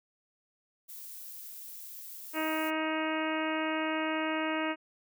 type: noise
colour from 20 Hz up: violet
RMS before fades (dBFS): -45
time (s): 0.88-2.71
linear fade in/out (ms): 20
type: harmonic tone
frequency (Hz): 314.7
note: D#4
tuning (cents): +20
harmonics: 1 / 2 / 3 / 4 / 5 / 6 / 7 / 8 / 9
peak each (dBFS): -33 / -36 / -38 / -39 / -40 / -41 / -41 / -42 / -43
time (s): 2.33-4.76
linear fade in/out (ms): 50
effects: none